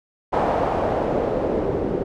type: noise with low-pass filter sweep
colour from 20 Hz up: white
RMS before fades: -22 dBFS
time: 0.32-2.04 s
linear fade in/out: 20 ms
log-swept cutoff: 790 to 400 Hz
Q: 2.2
effects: none